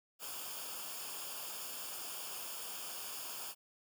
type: noise with comb filter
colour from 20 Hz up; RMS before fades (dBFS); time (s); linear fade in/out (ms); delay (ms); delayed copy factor
white; -44; 0.19-3.55; 50; 0.5; -0.7
effects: none